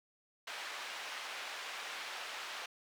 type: band-pass noise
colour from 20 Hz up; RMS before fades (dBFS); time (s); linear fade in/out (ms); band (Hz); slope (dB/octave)
white; -44; 0.47-2.66; 5; 700 to 3000; 12
effects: none